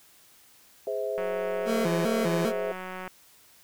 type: chord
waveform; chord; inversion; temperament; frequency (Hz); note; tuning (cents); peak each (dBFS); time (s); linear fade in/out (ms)
sine; Ab augmented; none; just; 415.3 / 519.1 / 648.9; Ab4 / C5 / E5; 0 / -14 / -27; -32 / -32 / -32; 0.87-2.72; 2
type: click train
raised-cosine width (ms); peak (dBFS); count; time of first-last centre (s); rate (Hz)
0.5; -23; 352; 1.18-3.077; 185
type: tone with vibrato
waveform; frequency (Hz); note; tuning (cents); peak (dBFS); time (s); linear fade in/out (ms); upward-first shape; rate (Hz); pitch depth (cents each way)
25% pulse; 196; G3; 0; -22; 1.65-2.53; 50; square; 2.5; 250
effects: white hiss -57 dBFS RMS until 3.63 s